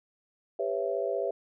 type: chord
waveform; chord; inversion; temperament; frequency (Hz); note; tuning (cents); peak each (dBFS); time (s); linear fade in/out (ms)
sine; C# half-diminished seventh; second; just; 399.1 / 498.9 / 554.4 / 665.2; G4 / B4 / C#5 / E5; +31 / +17 / 0 / +16; -33; 0.59-1.31; 5
effects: none